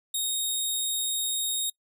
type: tone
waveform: 15% pulse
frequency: 3728 Hz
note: A#7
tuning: 1 cent flat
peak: -19 dBFS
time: 0.14-1.7 s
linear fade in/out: 5 ms
effects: noise-tail reverb RT60 0.1 s tail -26 dB re dry